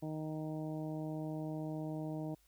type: harmonic tone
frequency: 155.6 Hz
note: D#3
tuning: in tune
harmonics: 1 / 2 / 3 / 4 / 5 / 6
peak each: -41 / -41 / -51 / -47 / -53 / -57 dBFS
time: 0.02-2.35 s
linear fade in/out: 10 ms
effects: added 50 Hz sine -70 dBFS peak until 2.47 s + white hiss -72 dBFS RMS until 2.47 s